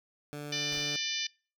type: tone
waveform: 15% pulse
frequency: 146.83 Hz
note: D3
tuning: in tune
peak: -32 dBFS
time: 0.33-0.96 s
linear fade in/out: 0 ms
type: harmonic tone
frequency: 595 Hz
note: D5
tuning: 22 cents sharp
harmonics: 3 / 4 / 5 / 6 / 7 / 8 / 9 / 10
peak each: -43 / -38 / -39 / -38 / -42 / -39 / -42 / -39 dBFS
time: 0.52-1.27 s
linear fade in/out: 5 ms
type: noise with exponential decay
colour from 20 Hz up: pink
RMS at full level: -47 dBFS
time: 0.72-1.18 s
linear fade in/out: 2 ms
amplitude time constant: 100 ms
effects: noise-tail reverb RT60 0.4 s tail -26 dB re dry